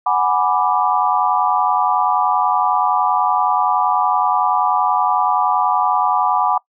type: chord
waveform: sine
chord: G# half-diminished seventh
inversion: third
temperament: equal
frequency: 740 / 830.6 / 987.8 / 1174.7 Hz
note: F#5 / G#5 / B5 / D6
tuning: 0 / 0 / 0 / 0 cents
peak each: -19 dBFS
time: 0.06-6.58 s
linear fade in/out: 5 ms
effects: noise-tail reverb RT60 0.1 s tail -22 dB re dry